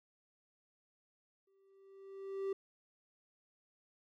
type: tone with exponential growth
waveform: triangle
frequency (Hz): 389.8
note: G4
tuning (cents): -10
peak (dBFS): -31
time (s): 1.47-2.53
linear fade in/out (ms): 5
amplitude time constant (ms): 230
effects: none